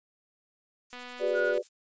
violet noise with tremolo, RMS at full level -46 dBFS, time 0.9-1.69 s, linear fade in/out 5 ms, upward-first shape square, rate 11 Hz, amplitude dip 65%
click train, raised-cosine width 0.3 ms, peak -28 dBFS, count 161, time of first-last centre 0.93-1.578 s, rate 247 Hz
sine chord, G# half-diminished seventh, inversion third, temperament equal with one note detuned, 370 / 408.4 / 493.9 / 587.3 Hz, F#4 / G#4 / B4 / D5, 0 / -29 / 0 / 0 cents, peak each -32 / -33 / -29 / -29 dBFS, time 1.19-1.63 s, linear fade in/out 50 ms
sine tone, 1448 Hz, F#6, 38 cents flat, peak -29 dBFS, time 1.33-1.55 s, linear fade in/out 50 ms
effects resampled to 16000 Hz

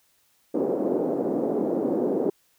white band-pass noise, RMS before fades -25 dBFS, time 0.54-2.3 s, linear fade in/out 5 ms, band 230 to 490 Hz, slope 24 dB/octave, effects white hiss -65 dBFS RMS until 2.58 s

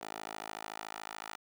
10% pulse tone with high-pass filter sweep, 53.7 Hz, A1, 41 cents flat, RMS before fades -44 dBFS, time 0.01-1.36 s, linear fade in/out 5 ms, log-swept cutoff 580 to 1000 Hz, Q 1.3, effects none

